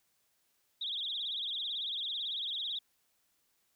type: tone with vibrato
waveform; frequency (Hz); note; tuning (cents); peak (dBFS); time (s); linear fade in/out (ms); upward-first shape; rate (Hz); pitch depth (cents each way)
sine; 3520; A7; 0; -34; 0.81-2.79; 5; triangle; 18; 200
effects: white hiss -75 dBFS RMS until 3.75 s